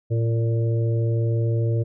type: harmonic tone with a mistuned harmonic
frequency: 114.2 Hz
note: A#2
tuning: 35 cents flat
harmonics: 1 / 3 / 4 / 5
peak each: -19 / -31 / -31 / -35 dBFS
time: 0.1-1.84 s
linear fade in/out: 20 ms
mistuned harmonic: 5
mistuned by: +25 cents
effects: none